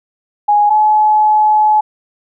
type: tone pair in turn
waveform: sine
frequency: 830 / 853.3 Hz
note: G#5 / G#5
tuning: -1 / +47 cents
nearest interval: unison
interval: 48 cents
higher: second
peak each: -7 dBFS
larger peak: neither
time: 0.48-0.7 / 0.7-1.81 s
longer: second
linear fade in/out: 10 ms
effects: none